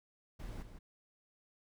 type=noise with echo; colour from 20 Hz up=brown; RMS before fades=-44 dBFS; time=0.39-0.63 s; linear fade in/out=10 ms; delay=160 ms; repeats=1; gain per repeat=-8 dB; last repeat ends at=0.79 s; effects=none